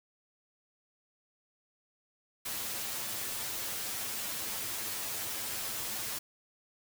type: noise with comb filter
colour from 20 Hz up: white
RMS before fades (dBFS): -37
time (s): 2.45-6.19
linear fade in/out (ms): 10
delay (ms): 9.1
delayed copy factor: +0.75
effects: none